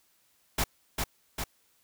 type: noise with echo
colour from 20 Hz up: pink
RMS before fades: -27 dBFS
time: 0.58-0.64 s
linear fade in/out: 5 ms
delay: 400 ms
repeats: 2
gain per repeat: -3 dB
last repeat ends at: 1.44 s
effects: white hiss -68 dBFS RMS until 1.83 s